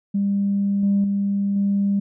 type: tone with level steps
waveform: sine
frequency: 199.7 Hz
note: G3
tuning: 32 cents sharp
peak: -17 / -14 / -18 / -16 dBFS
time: 0.14-2 s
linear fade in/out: 10 ms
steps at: 0.83 / 1.04 / 1.56 s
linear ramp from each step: 2 ms
effects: tanh soft clip ceiling -12 dBFS